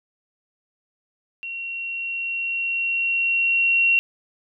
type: tone with level ramp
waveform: sine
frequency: 2738 Hz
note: F7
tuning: 35 cents flat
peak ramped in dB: -29 to -14 dBFS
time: 1.43-3.99 s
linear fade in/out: 0 ms
effects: none